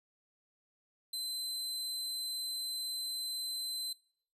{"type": "tone", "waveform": "sawtooth", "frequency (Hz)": 4061, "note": "B7", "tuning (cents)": 48, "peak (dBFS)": -33, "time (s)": [1.13, 3.93], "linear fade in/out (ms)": 5, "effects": ["noise-tail reverb RT60 0.6 s tail -23 dB re dry", "resampled to 32000 Hz"]}